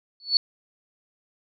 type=tone with exponential growth; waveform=sine; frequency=4435 Hz; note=C#8; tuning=in tune; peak=-12 dBFS; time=0.2-0.37 s; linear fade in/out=1 ms; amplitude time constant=35 ms; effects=none